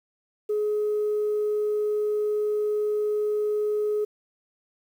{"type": "tone", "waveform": "sine", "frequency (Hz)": 421.2, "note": "G#4", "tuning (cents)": 24, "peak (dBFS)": -21, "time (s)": [0.49, 4.05], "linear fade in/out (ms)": 10, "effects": ["tanh soft clip ceiling -19 dBFS", "9-bit"]}